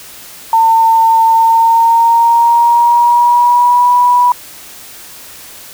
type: tone with pitch glide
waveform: sine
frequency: 903 to 979.1 Hz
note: A5 to B5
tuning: +45 to -15 cents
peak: -5 dBFS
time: 0.53-4.32 s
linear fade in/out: 2 ms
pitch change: +140 cents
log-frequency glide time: 1.3-3.91 s
effects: white hiss -33 dBFS RMS until 5.73 s